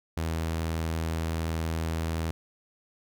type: tone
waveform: sawtooth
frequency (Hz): 81.3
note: E2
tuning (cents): -23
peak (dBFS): -24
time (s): 0.17-2.31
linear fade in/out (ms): 0
effects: none